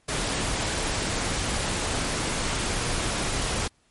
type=noise; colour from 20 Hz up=pink; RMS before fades=-27 dBFS; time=0.08-3.68 s; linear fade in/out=10 ms; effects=pink hiss -65 dBFS RMS until 3.9 s + MP3 48 kbps